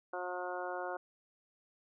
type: harmonic tone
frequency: 180 Hz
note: F#3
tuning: 47 cents flat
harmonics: 2 / 3 / 4 / 5 / 6 / 7 / 8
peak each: -44 / -42 / -42 / -46 / -47 / -49 / -45 dBFS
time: 0.13-0.97 s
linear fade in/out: 5 ms
effects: none